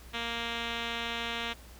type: tone with low-pass filter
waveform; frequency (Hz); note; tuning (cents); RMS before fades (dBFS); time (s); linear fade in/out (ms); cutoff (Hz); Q
5% pulse; 233.1; A#3; 0; -35; 0.13-1.54; 20; 3800; 3.5
effects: added 60 Hz sine -50 dBFS peak until 1.79 s + pink hiss -54 dBFS RMS until 1.79 s